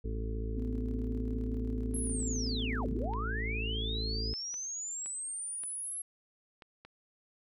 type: harmonic tone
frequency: 55 Hz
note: A1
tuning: in tune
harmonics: 1 / 2 / 4 / 5 / 6 / 7 / 8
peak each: -34 / -41 / -45 / -47 / -52 / -49 / -44 dBFS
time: 0.04-4.34 s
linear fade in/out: 10 ms
type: tone with tremolo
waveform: sine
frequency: 250.8 Hz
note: B3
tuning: 27 cents sharp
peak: -35 dBFS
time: 0.57-3.06 s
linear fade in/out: 5 ms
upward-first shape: square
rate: 19 Hz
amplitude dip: 40%
type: linear two-way sweep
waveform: sine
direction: down then up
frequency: 11175 to 65.5 to 11175 Hz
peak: -36 dBFS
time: 1.94-6.02 s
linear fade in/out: 5 ms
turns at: 2.89 s
type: clicks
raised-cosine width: 0.3 ms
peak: -34 dBFS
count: 7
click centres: 3.136 / 4.339 / 4.541 / 5.06 / 5.636 / 6.622 / 6.85 s
effects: none